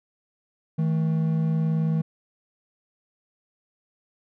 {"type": "tone pair together", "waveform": "triangle", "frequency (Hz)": [160, 218.7], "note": ["D#3", "A3"], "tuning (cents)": [49, -10], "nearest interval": "perfect fourth", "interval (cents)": 541, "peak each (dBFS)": [-19, -28], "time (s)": [0.78, 2.02], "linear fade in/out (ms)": 10, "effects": []}